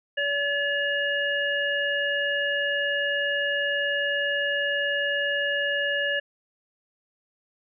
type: harmonic tone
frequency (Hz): 571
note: D5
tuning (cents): -49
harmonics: 1 / 3 / 5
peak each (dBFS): -29 / -25 / -30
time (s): 0.17-6.2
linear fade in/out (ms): 10
effects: none